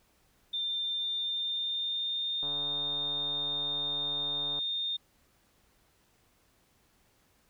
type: tone with pitch glide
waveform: sine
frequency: 3593 to 3647 Hz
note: A7 to A#7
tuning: +36 to -39 cents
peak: -30 dBFS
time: 0.53-4.97 s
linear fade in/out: 10 ms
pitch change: +25 cents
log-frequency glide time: 0.91-2.59 s
type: click train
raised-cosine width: 1 ms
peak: -32 dBFS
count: 312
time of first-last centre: 2.43-4.59 s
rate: 144 Hz
effects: pink hiss -68 dBFS RMS until 7.49 s